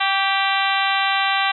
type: harmonic tone with a mistuned harmonic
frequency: 392 Hz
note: G4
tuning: in tune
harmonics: 2 / 3 / 4 / 5 / 6 / 7 / 8 / 9 / 10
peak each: -22 / -24 / -25 / -26 / -27 / -27 / -28 / -29 / -29 dBFS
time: 0-1.52 s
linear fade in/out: 10 ms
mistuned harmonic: 3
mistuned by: -30 cents
effects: none